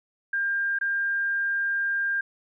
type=tone with dropouts; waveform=sine; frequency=1600 Hz; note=G6; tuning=35 cents sharp; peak=-23 dBFS; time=0.33-2.21 s; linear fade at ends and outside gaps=5 ms; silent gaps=0.788-0.811 s; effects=none